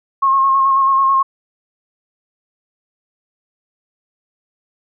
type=tone with vibrato; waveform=sine; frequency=1080 Hz; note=C#6; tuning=45 cents flat; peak=-10 dBFS; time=0.22-1.23 s; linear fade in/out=10 ms; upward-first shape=square; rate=9.2 Hz; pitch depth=21 cents each way; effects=none